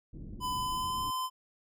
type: low-pass noise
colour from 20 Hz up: pink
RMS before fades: -43 dBFS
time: 0.13-1.11 s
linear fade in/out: 10 ms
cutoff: 310 Hz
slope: 24 dB/octave
type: tone with pitch glide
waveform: square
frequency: 1005 to 1025.5 Hz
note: B5 to C6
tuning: +30 to -35 cents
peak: -32 dBFS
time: 0.4-1.3 s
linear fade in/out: 50 ms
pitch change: +35 cents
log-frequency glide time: 0.52-1.03 s
effects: none